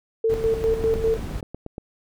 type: tone with tremolo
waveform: sine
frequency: 448.2 Hz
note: A4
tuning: 32 cents sharp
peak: -17 dBFS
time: 0.24-1.17 s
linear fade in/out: 5 ms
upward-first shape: square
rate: 5 Hz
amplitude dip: 65%
type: noise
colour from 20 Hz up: brown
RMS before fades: -30 dBFS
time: 0.29-1.41 s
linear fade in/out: 10 ms
type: click train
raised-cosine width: 2 ms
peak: -20 dBFS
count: 9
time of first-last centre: 0.84-1.781 s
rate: 8.5 Hz
effects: none